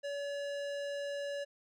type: tone with hard clipping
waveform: sine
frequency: 569 Hz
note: C#5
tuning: 45 cents sharp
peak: -38 dBFS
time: 0.03-1.45 s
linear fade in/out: 20 ms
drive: 17 dB
effects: none